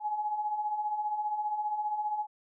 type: beating tone pair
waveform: sine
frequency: 830.6 / 845.6 Hz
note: G#5 / G#5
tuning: 0 / +31 cents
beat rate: 15 Hz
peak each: -38 / -30 dBFS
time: 0-2.27 s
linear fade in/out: 50 ms
effects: none